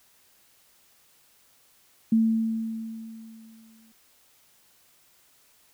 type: tone with exponential decay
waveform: sine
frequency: 223.9 Hz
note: A3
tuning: 30 cents sharp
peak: -16 dBFS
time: 2.12-3.92 s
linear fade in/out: 5 ms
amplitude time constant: 390 ms
effects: white hiss -61 dBFS RMS until 5.73 s